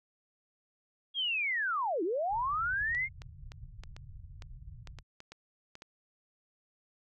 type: linear two-way sweep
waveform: sine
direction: down then up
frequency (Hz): 3322 to 310 to 2165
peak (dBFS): -29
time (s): 1.14-3.09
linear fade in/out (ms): 50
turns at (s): 2.03
type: low-pass noise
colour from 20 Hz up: pink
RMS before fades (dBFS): -48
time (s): 2.29-5.03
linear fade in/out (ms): 50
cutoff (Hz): 140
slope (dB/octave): 48
type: clicks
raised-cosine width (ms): 0.2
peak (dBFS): -30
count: 12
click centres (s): 2.949 / 3.219 / 3.519 / 3.836 / 3.965 / 4.422 / 4.873 / 4.987 / 5.204 / 5.32 / 5.754 / 5.821
effects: none